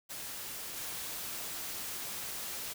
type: noise with level steps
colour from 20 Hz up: white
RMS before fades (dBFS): -42 / -40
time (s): 0.09-2.74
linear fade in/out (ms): 20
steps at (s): 0.76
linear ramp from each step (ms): 10
effects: none